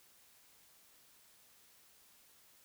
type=silence; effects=white hiss -65 dBFS RMS until 2.64 s